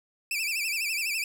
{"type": "tone with vibrato", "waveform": "sawtooth", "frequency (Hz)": 2489, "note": "D#7", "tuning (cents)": 0, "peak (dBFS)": -24, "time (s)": [0.31, 1.24], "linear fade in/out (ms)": 2, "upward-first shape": "sine", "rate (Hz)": 12, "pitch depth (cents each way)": 140, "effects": []}